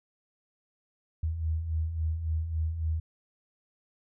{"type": "beating tone pair", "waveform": "sine", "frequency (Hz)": [77.2, 80.8], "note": ["D#2", "E2"], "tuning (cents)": [-13, -34], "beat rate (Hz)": 3.6, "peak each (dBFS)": [-36, -28], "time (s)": [1.23, 3], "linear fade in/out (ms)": 5, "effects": []}